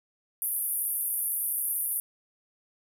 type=band-pass noise; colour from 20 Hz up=white; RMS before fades=-30 dBFS; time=0.42-2 s; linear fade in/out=0 ms; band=9600 to 14000 Hz; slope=96 dB/octave; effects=none